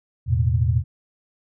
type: chord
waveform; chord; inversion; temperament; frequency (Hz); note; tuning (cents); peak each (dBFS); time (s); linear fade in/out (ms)
sine; E suspended fourth; none; just; 82.41 / 109.88 / 123.61; E2 / A2 / B2; 0 / -2 / +2; -21; 0.26-0.84; 50
effects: none